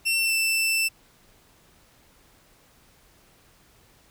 sawtooth tone with pitch glide, 2701 to 2665 Hz, E7 to E7, +42 to +18 cents, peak -18 dBFS, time 0.05-0.89 s, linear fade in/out 20 ms, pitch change -24 cents, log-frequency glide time 0.23-0.33 s, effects pink hiss -58 dBFS RMS until 4.1 s

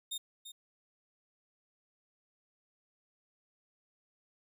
sawtooth tone with echo, 3668 Hz, A#7, 29 cents flat, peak -33 dBFS, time 0.11-0.18 s, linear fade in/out 10 ms, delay 340 ms, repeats 1, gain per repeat -10 dB, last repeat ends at 0.52 s, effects none

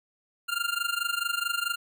25% pulse tone with amplitude modulation, 1396.9 Hz, F6, in tune, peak -20 dBFS, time 0.48-1.76 s, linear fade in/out 20 ms, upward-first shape sine, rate 24.6 Hz, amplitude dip 85%, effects none

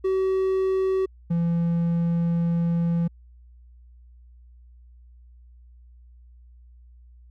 triangle tone pair in turn, 380 / 169.27 Hz, F#4 / E3, +46 / +46 cents, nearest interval octave + major second, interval 1400 cents, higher first, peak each -18 dBFS, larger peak neither, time 0.04-1.06 / 1.3-3.08 s, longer second, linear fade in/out 10 ms, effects added 60 Hz sine -47 dBFS peak until 7.3 s

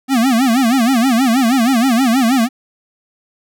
square tone with vibrato, 246.9 Hz, B3, in tune, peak -11 dBFS, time 0.08-2.49 s, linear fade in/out 50 ms, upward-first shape sine, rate 6.3 Hz, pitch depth 180 cents each way, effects none

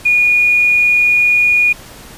sine tone with quantisation, 2445 Hz, D#7, 31 cents flat, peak -8 dBFS, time 0.05-1.73 s, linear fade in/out 10 ms, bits 6, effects pink hiss -36 dBFS RMS until 2.17 s + resampled to 32000 Hz

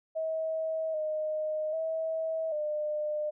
sine tone with pitch steps, 640 / 618 / 644 / 603 Hz, D#5 / D#5 / E5 / D5, +49 / -12 / -41 / +46 cents, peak -29 dBFS, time 0.15-3.31 s, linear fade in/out 20 ms, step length 790 ms, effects none

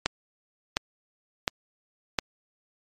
click train, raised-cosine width 0.2 ms, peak -5 dBFS, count 4, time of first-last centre 0.06-2.188 s, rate 1.41 Hz, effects MP3 64 kbps

